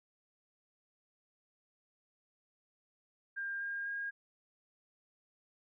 sine tone with pitch steps, 1600 / 1613 / 1626.1 Hz, G6 / G6 / G#6, +35 / +49 / -37 cents, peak -36 dBFS, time 3.36-4.11 s, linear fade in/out 20 ms, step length 250 ms, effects none

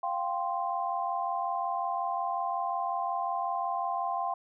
sine chord, F suspended second, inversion none, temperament equal, 698.5 / 784 / 1046.5 Hz, F5 / G5 / C6, 0 / 0 / 0 cents, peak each -33 dBFS, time 0.03-4.34 s, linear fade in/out 5 ms, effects none

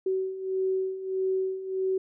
sine beating tone pair, 377.4 / 379 Hz, F#4 / F#4, +34 / +42 cents, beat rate 1.6 Hz, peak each -32 / -27 dBFS, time 0.06-1.98 s, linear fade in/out 5 ms, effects none

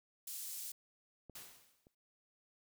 pink high-pass noise, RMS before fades -45 dBFS, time 0.27-0.72 s, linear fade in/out 5 ms, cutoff 7300 Hz, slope 12 dB/octave
clicks, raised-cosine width 2 ms, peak -39 / -49 dBFS, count 2, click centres 1.297 / 1.869 s
white noise with exponential decay, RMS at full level -48 dBFS, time 1.35-1.95 s, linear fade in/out 5 ms, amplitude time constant 130 ms
effects none

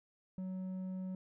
square tone with low-pass filter, 186.5 Hz, F#3, 14 cents sharp, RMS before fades -41 dBFS, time 0.38-1.15 s, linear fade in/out 2 ms, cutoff 410 Hz, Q 0.55, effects none

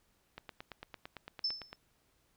click train, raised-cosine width 0.3 ms, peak -28 dBFS, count 13, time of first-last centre 0.38-1.73 s, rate 8.89 Hz
sine tone with exponential decay, 5274 Hz, E8, in tune, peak -28 dBFS, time 1.44-1.76 s, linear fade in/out 5 ms, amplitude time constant 68 ms
effects pink hiss -73 dBFS RMS until 2.36 s

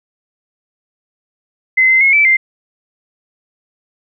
sine tone with pitch steps, 2052 / 2067 / 2170 / 2317 / 2091 Hz, C7 / C7 / C#7 / D7 / C7, -34 / -22 / -37 / -24 / -2 cents, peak -7 dBFS, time 1.77-2.37 s, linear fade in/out 10 ms, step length 120 ms, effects none

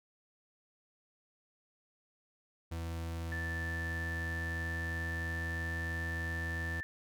40% pulse tone, 83 Hz, E2, 12 cents sharp, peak -36 dBFS, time 2.71-6.81 s, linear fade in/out 10 ms
sine tone with pitch glide, 1760 to 1770.2 Hz, A6 to A6, 0 to +10 cents, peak -38 dBFS, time 3.32-6.83 s, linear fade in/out 0 ms, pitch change +10 cents, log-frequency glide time 3.64-5.79 s
effects none

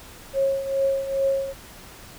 sine tone with tremolo, 544 Hz, C#5, 33 cents flat, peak -17 dBFS, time 0.33-1.54 s, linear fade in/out 50 ms, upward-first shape triangle, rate 2.4 Hz, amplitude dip 75%, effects pink hiss -44 dBFS RMS until 2.18 s

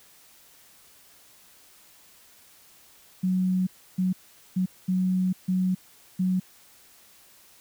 sine tone bursts at uneven times, 185 Hz, F#3, in tune, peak -21 dBFS, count 6, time 3.23-3.67 / 3.98-4.13 / 4.56-4.66 / 4.88-5.33 / 5.48-5.75 / 6.19-6.4 s, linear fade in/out 10 ms, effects white hiss -55 dBFS RMS until 7.6 s

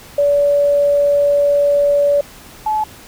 sine tone pair in turn, 574 / 860 Hz, D5 / A5, -40 / -40 cents, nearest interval perfect fifth, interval 700 cents, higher second, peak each -10 / -14 dBFS, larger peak first, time 0.18-2.21 / 2.66-2.84 s, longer first, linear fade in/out 5 ms, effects pink hiss -39 dBFS RMS until 3.07 s

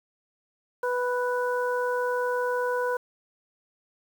harmonic tone, 493.9 Hz, B4, in tune, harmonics 1 / 2 / 3, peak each -26 / -30 / -32 dBFS, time 0.83-2.97 s, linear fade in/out 5 ms, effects 8-bit

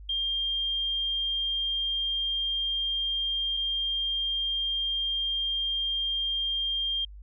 sine tone pair in turn, 3200 / 3200 Hz, G7 / G7, +35 / +35 cents, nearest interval unison, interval 0 cents, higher neither, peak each -26 dBFS, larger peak neither, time 0.09-3.57 / 3.57-7.05 s, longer neither, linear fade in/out 5 ms, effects added 50 Hz sine -42 dBFS peak until 7.22 s

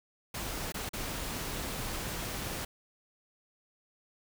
pink noise with dropouts, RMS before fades -37 dBFS, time 0.34-2.65 s, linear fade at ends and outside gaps 5 ms, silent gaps 0.722-0.742 / 0.892-0.933 s, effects none

